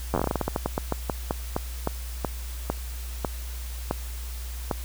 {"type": "slowing click train", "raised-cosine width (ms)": 1, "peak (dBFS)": -10, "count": 25, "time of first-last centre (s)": [0.14, 4.712], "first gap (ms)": 10, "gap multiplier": 1.21, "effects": ["added 60 Hz sine -32 dBFS peak until 4.84 s", "white hiss -43 dBFS RMS until 4.84 s"]}